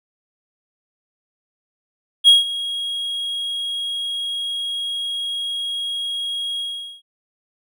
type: tone with ADSR envelope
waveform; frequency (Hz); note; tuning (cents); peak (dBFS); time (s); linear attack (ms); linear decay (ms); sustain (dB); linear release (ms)
triangle; 3289; G#7; -18; -4; 2.24-7.02; 39; 160; -17; 430
effects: none